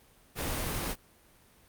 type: noise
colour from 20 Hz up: pink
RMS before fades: -33 dBFS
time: 0.35-0.96 s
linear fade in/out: 50 ms
effects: pink hiss -61 dBFS RMS until 1.68 s + Opus 32 kbps